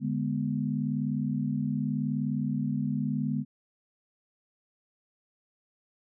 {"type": "chord", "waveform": "sine", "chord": "G# diminished", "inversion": "second", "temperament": "equal", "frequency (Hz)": [146.83, 207.7, 246.9], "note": ["D3", "G#3", "B3"], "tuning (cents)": [0, 0, 0], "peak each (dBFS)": -31, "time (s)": [0, 3.45], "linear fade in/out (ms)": 50, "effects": []}